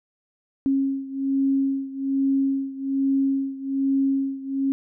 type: beating tone pair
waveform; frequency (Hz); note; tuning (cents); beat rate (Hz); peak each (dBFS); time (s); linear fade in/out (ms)
sine; 271.5 / 272.7; C#4 / C#4; -36 / -28; 1.2; -22 / -25; 0.66-4.72; 0
effects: none